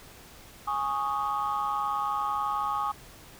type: chord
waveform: sine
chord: Ab suspended fourth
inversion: none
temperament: just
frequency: 830.6 / 1107.5 / 1245.9 Hz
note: Ab5 / Db6 / Eb6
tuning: 0 / -2 / +2 cents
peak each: -30 dBFS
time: 0.67-2.92 s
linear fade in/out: 10 ms
effects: tanh soft clip ceiling -20 dBFS + pink hiss -50 dBFS RMS until 3.39 s